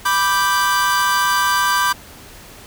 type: chord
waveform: 45% pulse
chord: G major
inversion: first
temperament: equal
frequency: 987.8 / 1174.7 / 1568 Hz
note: B5 / D6 / G6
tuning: 0 / 0 / 0 cents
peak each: -19 dBFS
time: 0.05-1.93 s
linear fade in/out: 10 ms
effects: pink hiss -40 dBFS RMS until 2.66 s